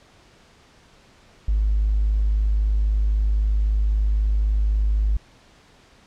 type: tone with tanh clipping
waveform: triangle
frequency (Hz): 51.91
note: G#1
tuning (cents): 0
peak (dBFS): -16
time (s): 1.48-5.17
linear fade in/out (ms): 5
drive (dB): 1
effects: pink hiss -53 dBFS RMS until 6.06 s + low-pass 6000 Hz 12 dB/octave